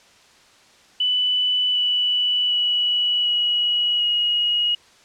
sine tone with pitch steps, 2986 / 2962 / 2938 / 2914 / 2891 Hz, F#7 / F#7 / F#7 / F#7 / F#7, +15 / +1 / -13 / -27 / -41 cents, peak -17 dBFS, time 1-4.75 s, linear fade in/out 5 ms, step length 750 ms, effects white hiss -52 dBFS RMS until 5.04 s + low-pass 6000 Hz 12 dB/octave

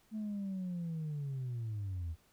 sine linear sweep, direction down, 220 to 77.78 Hz, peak -34 dBFS, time 0.11-2.16 s, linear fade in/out 50 ms, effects tanh soft clip ceiling -34 dBFS + pink hiss -69 dBFS RMS until 2.32 s

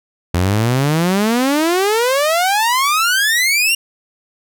sawtooth exponential sweep, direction up, 84.3 to 2834 Hz, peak -9 dBFS, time 0.34-3.75 s, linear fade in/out 5 ms, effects none

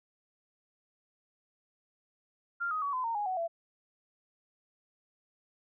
sine tone with pitch steps, 1392 / 1254.5 / 1130.7 / 1019 / 918.4 / 827.7 / 746 / 672.3 Hz, F6 / D#6 / C#6 / C6 / A#5 / G#5 / F#5 / E5, -6 / +14 / +34 / -46 / -26 / -6 / +14 / +34 cents, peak -30 dBFS, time 2.6-3.48 s, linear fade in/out 20 ms, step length 110 ms, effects none

